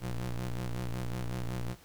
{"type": "ring-modulated tone", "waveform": "35% pulse", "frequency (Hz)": 62, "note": "B1", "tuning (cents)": 7, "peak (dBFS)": -28, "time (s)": [0, 1.76], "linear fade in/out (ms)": 50, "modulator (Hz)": 59.3, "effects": ["pink hiss -58 dBFS RMS until 1.84 s"]}